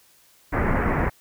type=low-pass noise; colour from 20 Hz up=pink; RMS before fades=-22 dBFS; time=0.52-1.1 s; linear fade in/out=20 ms; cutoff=2100 Hz; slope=48 dB/octave; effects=white hiss -57 dBFS RMS until 1.2 s